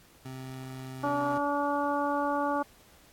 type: tone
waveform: 25% pulse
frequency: 130.81 Hz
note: C3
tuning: in tune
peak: -35 dBFS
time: 0.25-1.38 s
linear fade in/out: 5 ms
type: harmonic tone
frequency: 287.2 Hz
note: D4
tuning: 39 cents flat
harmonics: 1 / 2 / 3 / 4 / 5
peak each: -32 / -32 / -31 / -33 / -38 dBFS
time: 1.03-2.63 s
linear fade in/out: 10 ms
effects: pink hiss -58 dBFS RMS until 3.12 s + AAC 64 kbps